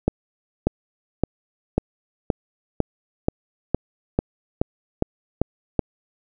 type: accelerating click train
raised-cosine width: 2 ms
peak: -4 dBFS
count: 13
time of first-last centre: 0.08-5.793 s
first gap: 590 ms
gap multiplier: 0.96
effects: none